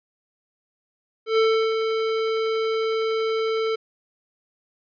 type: tone with ADSR envelope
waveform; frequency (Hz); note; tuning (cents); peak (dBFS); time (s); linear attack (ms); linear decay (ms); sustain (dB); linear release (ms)
square; 444.6; A4; +18; -16; 1.26-3.76; 120; 350; -6; 12
effects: resampled to 11025 Hz